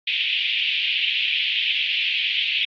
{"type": "band-pass noise", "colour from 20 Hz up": "white", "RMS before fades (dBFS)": -23, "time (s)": [0.07, 2.65], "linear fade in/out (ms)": 5, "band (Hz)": [2400, 3300], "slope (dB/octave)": 48, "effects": ["AAC 32 kbps"]}